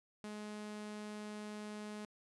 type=tone; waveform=sawtooth; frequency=210.6 Hz; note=G#3; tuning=24 cents sharp; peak=-40 dBFS; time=0.24-2.05 s; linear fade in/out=0 ms; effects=resampled to 24000 Hz